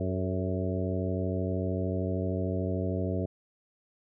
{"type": "harmonic tone with a mistuned harmonic", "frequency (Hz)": 93.2, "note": "F#2", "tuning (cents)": 13, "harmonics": [1, 2, 3, 4, 5, 6, 7], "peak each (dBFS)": [-31, -34, -36, -37, -38, -39, -39], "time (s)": [0, 3.26], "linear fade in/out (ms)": 5, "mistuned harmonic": 5, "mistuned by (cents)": -51, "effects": []}